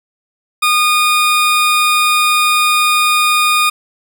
20% pulse tone, 1226 Hz, D#6, 26 cents flat, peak -5 dBFS, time 0.62-3.7 s, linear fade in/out 10 ms, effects none

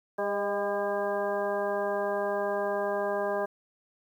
harmonic tone with a mistuned harmonic, 201.4 Hz, G3, 47 cents sharp, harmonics 1 / 2 / 3 / 4 / 5 / 6 / 8, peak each -41 / -32 / -30 / -36 / -37 / -41 / -38 dBFS, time 0.18-3.46 s, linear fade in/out 10 ms, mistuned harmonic 3, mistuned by +32 cents, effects 10-bit

